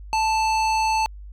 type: tone with low-pass filter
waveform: square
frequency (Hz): 880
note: A5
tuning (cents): 0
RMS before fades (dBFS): -21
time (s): 0.13-1.06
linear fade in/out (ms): 0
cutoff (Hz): 6400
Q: 0.95
effects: added 50 Hz sine -36 dBFS peak until 1.32 s